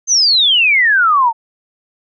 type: exponential sweep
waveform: sine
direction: down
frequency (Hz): 6390 to 880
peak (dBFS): -8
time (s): 0.07-1.33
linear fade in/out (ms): 50
effects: none